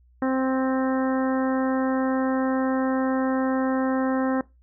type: harmonic tone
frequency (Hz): 262.2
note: C4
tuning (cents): +4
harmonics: 1 / 2 / 3 / 4 / 5 / 6 / 7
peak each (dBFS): -22 / -28 / -32 / -34 / -36 / -38 / -39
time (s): 0.22-4.41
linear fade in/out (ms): 2
effects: noise-tail reverb RT60 0.2 s tail -20 dB re dry + added 61 Hz sine -54 dBFS peak until 4.62 s